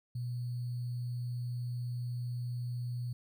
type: tone with sample-and-hold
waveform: sine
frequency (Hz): 122.1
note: B2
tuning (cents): -19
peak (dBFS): -34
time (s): 0.15-3.13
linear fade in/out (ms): 5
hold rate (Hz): 4410
effects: none